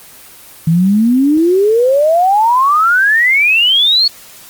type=exponential sweep; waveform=sine; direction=up; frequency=158.4 to 4435 Hz; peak=-7 dBFS; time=0.67-4.08 s; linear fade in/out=5 ms; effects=white hiss -37 dBFS RMS until 4.49 s + Opus 24 kbps